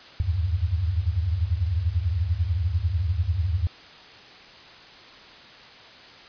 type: tone cluster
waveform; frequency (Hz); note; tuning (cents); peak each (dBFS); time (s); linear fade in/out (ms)
sine; 76.9 / 85.9 / 97.2; D#2 / F2 / G2; -20 / -28 / -14; -26; 0.2-3.67; 0
effects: white hiss -46 dBFS RMS until 6.28 s + resampled to 11025 Hz